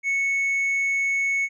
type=tone with tanh clipping; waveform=triangle; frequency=2209 Hz; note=C#7; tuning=7 cents flat; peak=-21 dBFS; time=0.03-1.49 s; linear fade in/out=50 ms; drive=7 dB; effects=none